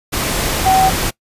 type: tone in noise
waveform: sine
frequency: 760 Hz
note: F#5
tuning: 46 cents sharp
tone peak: -9 dBFS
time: 0.65-0.9 s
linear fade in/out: 20 ms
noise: pink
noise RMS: -18 dBFS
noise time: 0.12-1.11 s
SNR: +6 dB
effects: noise-tail reverb RT60 0.1 s tail -22 dB re dry + resampled to 32000 Hz